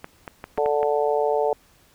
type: clicks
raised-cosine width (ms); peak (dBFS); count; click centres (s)
0.5; -18; 6; 0.044 / 0.278 / 0.441 / 0.576 / 0.66 / 0.83
type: harmonic tone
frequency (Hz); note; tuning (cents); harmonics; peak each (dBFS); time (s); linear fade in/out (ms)
146.83; D3; 0; 3 / 4 / 5 / 6; -22 / -24 / -26 / -28; 0.58-1.53; 0
effects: pink hiss -57 dBFS RMS until 1.94 s